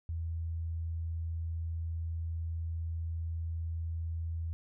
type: tone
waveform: sine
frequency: 82.41 Hz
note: E2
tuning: in tune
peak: -33 dBFS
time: 0.09-4.53 s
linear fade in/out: 0 ms
effects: none